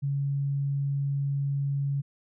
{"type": "tone", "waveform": "sine", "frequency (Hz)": 140, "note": "C#3", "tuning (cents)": 18, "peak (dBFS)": -25, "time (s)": [0.02, 2.02], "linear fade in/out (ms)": 20, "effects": []}